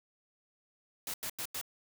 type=noise bursts; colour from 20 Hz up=white; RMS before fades=-38 dBFS; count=4; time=1.07-1.613 s; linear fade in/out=2 ms; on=69 ms; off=89 ms; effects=none